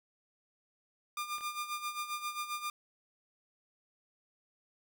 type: tone with tremolo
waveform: sawtooth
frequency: 1203 Hz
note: D6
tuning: 41 cents sharp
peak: -30 dBFS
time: 1.17-2.7 s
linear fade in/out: 2 ms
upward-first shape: sine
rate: 7.5 Hz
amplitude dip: 70%
type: clicks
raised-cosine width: 0.3 ms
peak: -36 dBFS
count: 2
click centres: 1.383 / 1.409 s
effects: none